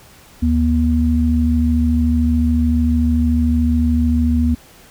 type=tone pair together; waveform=sine; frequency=75.6 / 240.4 Hz; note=D#2 / B3; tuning=-49 / -46 cents; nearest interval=octave + minor sixth; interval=2003 cents; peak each=-15 dBFS; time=0.42-4.55 s; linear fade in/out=10 ms; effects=pink hiss -45 dBFS RMS until 4.9 s